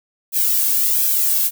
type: noise with flanger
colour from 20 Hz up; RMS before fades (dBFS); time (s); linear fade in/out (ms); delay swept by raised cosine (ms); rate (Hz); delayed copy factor
violet; -17; 0.32-1.51; 50; 1.2 to 1.84; 1.4; +1
effects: none